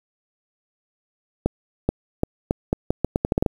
accelerating click train, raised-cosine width 2 ms, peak -5 dBFS, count 13, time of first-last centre 1.46-3.462 s, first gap 430 ms, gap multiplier 0.8, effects 7-bit

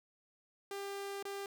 sawtooth tone with dropouts, 397.7 Hz, G4, 25 cents sharp, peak -36 dBFS, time 0.71-1.46 s, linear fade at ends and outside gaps 2 ms, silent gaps 1.227-1.252 s, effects none

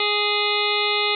harmonic tone with a mistuned harmonic, 415.3 Hz, G#4, in tune, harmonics 1 / 2 / 3 / 5 / 6 / 7 / 8 / 9 / 10, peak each -26 / -29 / -28 / -26 / -28 / -29 / -28 / -27 / -29 dBFS, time 0-1.15 s, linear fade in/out 2 ms, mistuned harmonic 8, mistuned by +67 cents, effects none

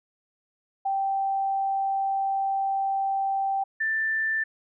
sine tone pair in turn, 781 / 1772.6 Hz, G5 / A6, -7 / +12 cents, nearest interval octave + major second, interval 1419 cents, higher second, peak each -23 dBFS, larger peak neither, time 0.85-3.64 / 3.8-4.44 s, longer first, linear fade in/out 10 ms, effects none

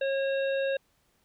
harmonic tone with a mistuned harmonic, 544 Hz, C#5, 33 cents flat, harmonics 1 / 3 / 5 / 7, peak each -26 / -36 / -40 / -43 dBFS, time 0.01-0.77 s, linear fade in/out 5 ms, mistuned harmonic 7, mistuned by -20 cents, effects pink hiss -70 dBFS RMS until 1.24 s

